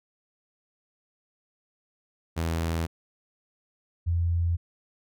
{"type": "tone pair in turn", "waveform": ["sawtooth", "sine"], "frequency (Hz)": [82.4, 85.26], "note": ["E2", "F2"], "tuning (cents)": [0, -41], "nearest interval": "minor second", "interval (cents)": 59, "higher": "second", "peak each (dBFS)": -22, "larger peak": "neither", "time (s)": [[2.36, 2.87], [4.06, 4.57]], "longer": "neither", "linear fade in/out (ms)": 20, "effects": []}